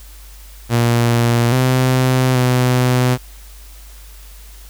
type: tone with pitch steps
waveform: sawtooth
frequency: 118.4 / 128.6 / 125.8 Hz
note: A#2 / C3 / B2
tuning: +27 / -30 / +32 cents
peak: -8 dBFS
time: 0.69-3.18 s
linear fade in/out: 50 ms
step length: 830 ms
effects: added 50 Hz sine -36 dBFS peak until 4.69 s + white hiss -44 dBFS RMS until 4.69 s